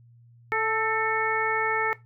harmonic tone with a mistuned harmonic, 440 Hz, A4, in tune, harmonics 1 / 2 / 3 / 4 / 5, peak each -29 / -29 / -29 / -29 / -29 dBFS, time 0.52-1.93 s, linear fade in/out 0 ms, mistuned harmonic 4, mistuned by +33 cents, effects noise-tail reverb RT60 0.2 s tail -18 dB re dry + added 118 Hz sine -51 dBFS peak until 2.05 s

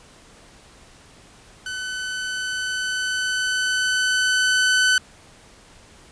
sawtooth tone with level ramp, 1509 Hz, F#6, 34 cents sharp, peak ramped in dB -24 to -11 dBFS, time 1.66-4.98 s, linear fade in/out 2 ms, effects pink hiss -49 dBFS RMS until 6.11 s + resampled to 22050 Hz

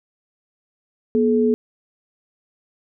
sine tone pair together, 240.4 / 428.4 Hz, B3 / A4, -46 / -46 cents, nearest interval minor seventh, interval 1000 cents, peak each -17 dBFS, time 1.15-1.54 s, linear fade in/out 0 ms, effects none

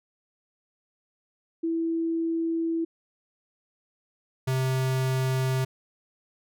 sine / square tone pair in turn, 329.6 / 130.8 Hz, E4 / C3, 0 / 0 cents, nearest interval octave + major third, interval 1600 cents, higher first, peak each -24 dBFS, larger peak neither, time 1.63-2.85 / 4.47-5.65 s, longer first, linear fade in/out 10 ms, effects none

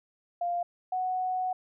sine tone pair in turn, 698.5 / 740 Hz, F5 / F#5, 0 / 0 cents, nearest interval minor second, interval 100 cents, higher second, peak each -27 dBFS, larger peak neither, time 0.41-0.63 / 0.92-1.53 s, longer second, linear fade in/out 5 ms, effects none

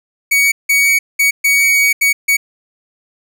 45% pulse tone bursts at uneven times, 2249 Hz, C#7, 24 cents sharp, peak -9 dBFS, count 6, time 0.31-0.52 / 0.69-0.99 / 1.19-1.31 / 1.44-1.93 / 2.01-2.13 / 2.28-2.37 s, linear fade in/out 10 ms, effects none

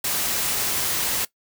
white noise, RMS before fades -24 dBFS, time 0.04-1.25 s, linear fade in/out 5 ms, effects noise-tail reverb RT60 0.1 s tail -19 dB re dry

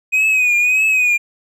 triangle tone with vibrato, 2501 Hz, D#7, 8 cents sharp, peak -10 dBFS, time 0.12-1.18 s, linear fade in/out 20 ms, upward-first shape triangle, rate 1.7 Hz, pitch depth 73 cents each way, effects none

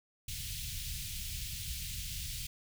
pink band-stop noise, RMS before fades -40 dBFS, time 0.28-2.47 s, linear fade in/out 5 ms, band 130 to 2700 Hz, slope 24 dB/octave, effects none

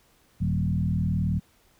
sine tone with frequency modulation, 134.6 Hz, C3, 49 cents sharp, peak -22 dBFS, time 0.4-1.4 s, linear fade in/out 20 ms, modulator 39.3 Hz, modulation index 1.7, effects pink hiss -62 dBFS RMS until 1.79 s

